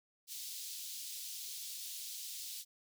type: high-pass noise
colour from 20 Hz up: pink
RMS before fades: -45 dBFS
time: 0.27-2.65 s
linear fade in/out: 50 ms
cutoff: 3600 Hz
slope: 24 dB/octave
effects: none